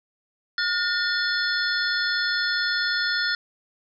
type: tone cluster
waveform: sine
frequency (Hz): 1435 / 1816 / 3471 / 4309 / 5230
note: F6 / A#6 / A7 / C#8 / E8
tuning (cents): +47 / -46 / -24 / -50 / -15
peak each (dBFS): -25 / -28 / -32 / -28 / -32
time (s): 0.58-3.35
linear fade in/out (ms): 2
effects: none